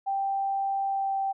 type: tone with pitch glide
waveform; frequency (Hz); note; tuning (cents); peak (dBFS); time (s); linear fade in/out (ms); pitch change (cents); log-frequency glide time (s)
sine; 785 to 780; G5 to G5; +2 to -9; -25; 0.06-1.33; 20; -11; 0.86-1.19
effects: none